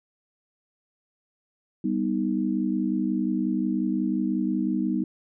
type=chord; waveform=sine; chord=G augmented; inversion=none; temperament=equal with one note detuned; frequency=196 / 246.9 / 312.6 Hz; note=G3 / B3 / D#4; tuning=0 / 0 / +8 cents; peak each=-27 dBFS; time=1.84-5.04 s; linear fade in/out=5 ms; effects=none